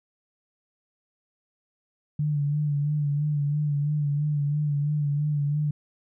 sine tone with vibrato, 146.83 Hz, D3, in tune, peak -22 dBFS, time 2.19-5.71 s, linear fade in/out 5 ms, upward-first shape sine, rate 3 Hz, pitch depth 44 cents each way, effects none

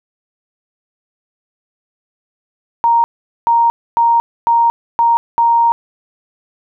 sine tone bursts at uneven times, 932.3 Hz, A#5, in tune, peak -8 dBFS, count 6, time 2.84-3.04 / 3.47-3.7 / 3.97-4.2 / 4.47-4.7 / 4.99-5.17 / 5.38-5.72 s, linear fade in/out 0 ms, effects none

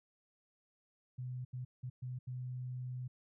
sine tone bursts at uneven times, 126.1 Hz, B2, 36 cents sharp, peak -39 dBFS, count 5, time 1.18-1.45 / 1.53-1.65 / 1.83-1.9 / 2.02-2.19 / 2.27-3.08 s, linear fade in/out 10 ms, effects none

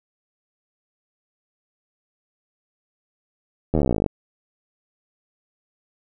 slowing click train, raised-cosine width 2 ms, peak -7 dBFS, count 21, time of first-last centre 3.74-4.062 s, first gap 12 ms, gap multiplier 1.03, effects none

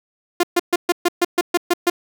sawtooth tone bursts, 350.4 Hz, F4, 6 cents sharp, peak -9 dBFS, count 10, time 0.4-1.9 s, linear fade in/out 5 ms, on 33 ms, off 130 ms, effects none

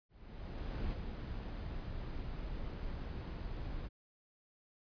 brown noise with ADSR envelope, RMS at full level -37 dBFS, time 0.09-3.89 s, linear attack 830 ms, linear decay 18 ms, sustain -5 dB, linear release 30 ms, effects resampled to 11025 Hz

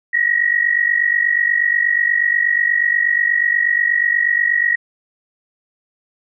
sine tone pair together, 1875.7 / 1924 Hz, A#6 / B6, +10 / -46 cents, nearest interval unison, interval 44 cents, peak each -16 dBFS, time 0.13-4.76 s, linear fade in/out 10 ms, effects none

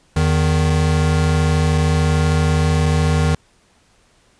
square tone pair together, 82.41 / 155.56 Hz, E2 / D#3, 0 / 0 cents, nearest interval major seventh, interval 1100 cents, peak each -17 dBFS, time 0.16-3.35 s, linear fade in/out 5 ms, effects pink hiss -56 dBFS RMS until 4.39 s + resampled to 22050 Hz

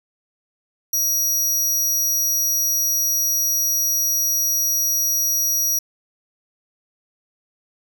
sawtooth tone, 5760 Hz, F#8, 47 cents flat, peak -15 dBFS, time 0.93-5.79 s, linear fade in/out 5 ms, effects none

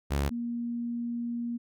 sawtooth / sine tone pair in turn, 70.4 / 236.8 Hz, C#2 / A#3, +27 / +27 cents, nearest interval octave + major sixth, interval 2100 cents, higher second, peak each -22 / -30 dBFS, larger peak first, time 0.1-0.3 / 0.3-1.58 s, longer second, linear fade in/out 20 ms, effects none

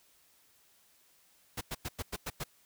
pink noise bursts, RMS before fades -37 dBFS, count 7, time 1.57-2.44 s, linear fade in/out 10 ms, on 42 ms, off 96 ms, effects white hiss -66 dBFS RMS until 2.65 s

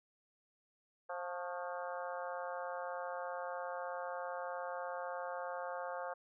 harmonic tone with a mistuned harmonic, 176.8 Hz, F3, 22 cents sharp, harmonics 3 / 4 / 5 / 6 / 7 / 8 / 9, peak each -43 / -45 / -47 / -49 / -50 / -51 / -52 dBFS, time 1.09-6.14 s, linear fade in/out 10 ms, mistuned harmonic 6, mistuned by +67 cents, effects none

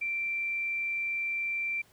sine tone, 2351 Hz, D7, 1 cent sharp, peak -29 dBFS, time 0.01-1.82 s, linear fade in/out 10 ms, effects pink hiss -62 dBFS RMS until 1.92 s + high-pass 60 Hz 12 dB/octave

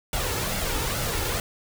pink noise with flanger, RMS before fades -27 dBFS, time 0.13-1.4 s, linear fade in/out 2 ms, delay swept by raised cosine 1.4 to 2.32 ms, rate 2.3 Hz, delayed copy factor +0.5, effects none

